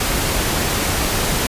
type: noise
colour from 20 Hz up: pink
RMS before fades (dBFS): -19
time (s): 0-1.47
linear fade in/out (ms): 5
effects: resampled to 32000 Hz